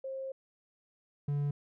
sine / triangle tone pair in turn, 533 / 143.97 Hz, C5 / D3, +32 / -34 cents, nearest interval octave + major seventh, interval 2266 cents, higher first, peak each -36 / -27 dBFS, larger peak second, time 0.04-0.32 / 1.28-1.51 s, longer first, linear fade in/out 5 ms, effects none

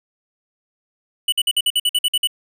square tone bursts, 2960 Hz, F#7, in tune, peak -15 dBFS, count 11, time 1.28-2.273 s, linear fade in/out 5 ms, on 43 ms, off 52 ms, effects none

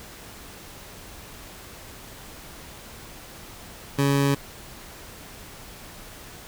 20% pulse tone, 140 Hz, C#3, 18 cents sharp, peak -14 dBFS, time 3.98-4.35 s, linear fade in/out 10 ms, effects pink hiss -43 dBFS RMS until 6.47 s

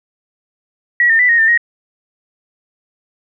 sine tone with pitch steps, 1923 / 1814 / 1981 / 1865 / 1795 / 1880 Hz, B6 / A#6 / B6 / A#6 / A6 / A#6, -47 / -48 / +5 / 0 / +34 / +14 cents, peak -8 dBFS, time 1-1.576 s, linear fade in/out 2 ms, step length 96 ms, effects none

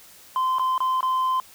sine tone with dropouts, 1034 Hz, C6, 21 cents flat, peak -17 dBFS, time 0.36-1.4 s, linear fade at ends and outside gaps 1 ms, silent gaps 0.585-0.595 / 0.779-0.804 / 1.007-1.029 s, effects tanh soft clip ceiling -19 dBFS + white hiss -49 dBFS RMS until 1.54 s

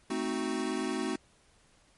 square chord, A diminished seventh, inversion none, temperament equal with one note detuned, 220 / 261.6 / 312 / 370 Hz, A3 / C4 / Eb4 / Gb4, 0 / 0 / +5 / 0 cents, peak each -38 / -36 / -37 / -36 dBFS, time 0.1-1.16 s, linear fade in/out 5 ms, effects pink hiss -64 dBFS RMS until 1.97 s + MP3 48 kbps

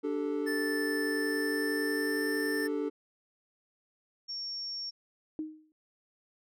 triangle chord, D suspended fourth, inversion none, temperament equal with one note detuned, 293.7 / 389.1 / 440 Hz, D4 / G4 / A4, 0 / -13 / 0 cents, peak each -31 / -35 / -32 dBFS, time 0.03-2.9 s, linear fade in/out 20 ms
square tone with pitch glide, 1760 to 1782.5 Hz, A6 to A6, 0 to +22 cents, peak -34 dBFS, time 0.46-2.68 s, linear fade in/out 20 ms, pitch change +22 cents, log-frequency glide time 1-2.36 s
sine tone, 5500 Hz, F8, 27 cents flat, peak -35 dBFS, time 4.28-4.91 s, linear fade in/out 20 ms
sine tone with exponential decay, 311 Hz, D#4, 1 cent flat, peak -30 dBFS, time 5.39-5.72 s, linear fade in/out 1 ms, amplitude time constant 71 ms
effects none

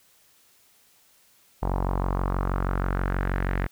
sawtooth tone with low-pass filter sweep, 46.25 Hz, F#1, in tune, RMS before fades -26 dBFS, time 1.62-3.67 s, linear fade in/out 10 ms, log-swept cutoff 900 to 1900 Hz, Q 3, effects white hiss -60 dBFS RMS until 3.71 s

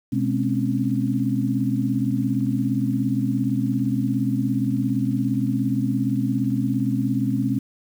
sine tone cluster, 125 / 209.2 / 258.1 / 275.4 Hz, B2 / G#3 / C4 / C#4, +21 / +13 / -23 / -11 cents, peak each -25 dBFS, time 0.12-7.59 s, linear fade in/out 10 ms, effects 8-bit

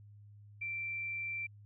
sine tone, 2349 Hz, D7, in tune, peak -36 dBFS, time 0.61-1.47 s, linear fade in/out 10 ms, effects added 103 Hz sine -53 dBFS peak until 1.65 s

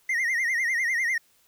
triangle tone with vibrato, 1975.5 Hz, B6, in tune, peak -21 dBFS, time 0.09-1.18 s, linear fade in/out 5 ms, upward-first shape sine, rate 10 Hz, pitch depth 130 cents each way, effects white hiss -63 dBFS RMS until 1.47 s

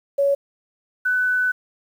sine tone pair in turn, 560 / 1498.4 Hz, C#5 / F#6, +18 / +21 cents, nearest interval octave + perfect fourth, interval 1703 cents, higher second, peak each -15 / -17 dBFS, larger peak first, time 0.18-0.35 / 1.05-1.52 s, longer second, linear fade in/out 10 ms, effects 8-bit

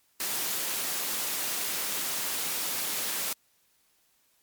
white high-pass noise, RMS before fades -31 dBFS, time 0.2-3.33 s, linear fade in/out 2 ms, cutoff 170 Hz, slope 12 dB/octave, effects white hiss -68 dBFS RMS until 4.42 s + MP3 96 kbps

